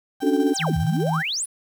35% pulse tone with tremolo, 784 Hz, G5, in tune, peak -29 dBFS, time 0.2-1.23 s, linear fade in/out 20 ms, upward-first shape square, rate 15 Hz, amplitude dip 45%
sine chord, D major seventh, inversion third, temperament equal, 277.2 / 293.7 / 370 / 440 Hz, C#4 / D4 / F#4 / A4, 0 / 0 / 0 / 0 cents, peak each -21 / -21 / -25 / -24 dBFS, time 0.22-0.54 s, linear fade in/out 20 ms
sine exponential two-way sweep, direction down then up, 10700 to 69.3 to 10700 Hz, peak -23 dBFS, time 0.54-1.46 s, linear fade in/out 20 ms, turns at 0.78 s
sine tone, 160 Hz, D#3, 49 cents sharp, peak -21 dBFS, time 0.59-1.23 s, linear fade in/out 50 ms
effects 8-bit

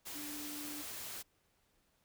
sine tone in noise, 295.2 Hz, D4, 9 cents sharp, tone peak -46 dBFS, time 0.14-0.83 s, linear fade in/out 20 ms, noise white, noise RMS -45 dBFS, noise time 0.05-1.23 s, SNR -4 dB, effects pink hiss -75 dBFS RMS until 2.04 s

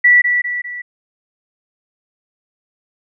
sine tone with echo, 1956 Hz, B6, 17 cents flat, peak -6 dBFS, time 0.04-0.22 s, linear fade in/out 10 ms, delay 200 ms, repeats 3, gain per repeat -6 dB, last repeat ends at 0.82 s, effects none

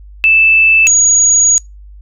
sine tone pair in turn, 2637 / 6736 Hz, E7 / G#8, 0 / +24 cents, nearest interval octave + major third, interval 1624 cents, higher second, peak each -5 dBFS, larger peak neither, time 0.24-0.87 / 0.87-1.58 s, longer second, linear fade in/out 0 ms, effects noise-tail reverb RT60 0.2 s tail -26 dB re dry + added 50 Hz sine -32 dBFS peak until 2.01 s

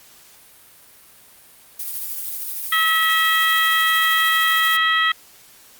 violet noise with tremolo, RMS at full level -26 dBFS, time 1.79-4.77 s, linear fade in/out 5 ms, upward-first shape triangle, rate 13 Hz, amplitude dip 35%
harmonic tone, 646 Hz, E5, 35 cents flat, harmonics 2 / 3 / 4 / 5 / 6, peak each -20 / -18 / -30 / -22 / -33 dBFS, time 2.72-5.12 s, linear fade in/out 5 ms
effects white hiss -48 dBFS RMS until 5.79 s + Opus 48 kbps

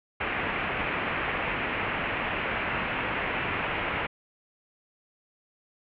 white low-pass noise, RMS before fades -30 dBFS, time 0.2-4.07 s, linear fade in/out 10 ms, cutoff 2700 Hz, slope 48 dB/octave, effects none

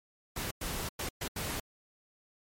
pink noise bursts at uneven times, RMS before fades -36 dBFS, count 5, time 0.36-0.51 / 0.61-0.89 / 0.99-1.09 / 1.21-1.28 / 1.36-1.6 s, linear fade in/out 5 ms, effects MP3 64 kbps

